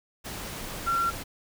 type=tone in noise; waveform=sine; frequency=1366 Hz; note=F6; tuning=39 cents flat; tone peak=-23 dBFS; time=0.86-1.11 s; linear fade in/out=20 ms; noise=pink; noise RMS=-37 dBFS; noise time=0.24-1.24 s; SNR=+11 dB; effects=none